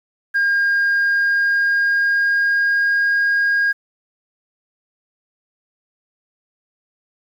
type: tone with pitch glide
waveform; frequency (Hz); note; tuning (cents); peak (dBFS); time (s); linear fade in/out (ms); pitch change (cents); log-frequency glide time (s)
sine; 1615 to 1628.1; G#6 to G#6; -49 to -35; -12; 0.34-3.73; 20; +14; 0.99-3.18
effects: tanh soft clip ceiling -12 dBFS + 8-bit